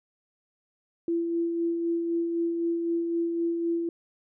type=tone with tremolo; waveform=sine; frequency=337.2 Hz; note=E4; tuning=39 cents sharp; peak=-23 dBFS; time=1.08-3.89 s; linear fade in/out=2 ms; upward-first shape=sine; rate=3.9 Hz; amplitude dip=35%; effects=none